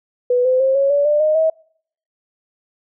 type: tone with pitch steps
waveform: sine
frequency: 493.9 / 512.5 / 531.8 / 551.8 / 572.6 / 594.2 / 616.6 / 639.8 Hz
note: B4 / C5 / C5 / C#5 / D5 / D5 / D#5 / D#5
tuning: 0 / -36 / +28 / -8 / -44 / +20 / -16 / +48 cents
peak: -12 dBFS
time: 0.3-1.5 s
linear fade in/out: 5 ms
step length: 150 ms
effects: noise-tail reverb RT60 0.6 s tail -25 dB re dry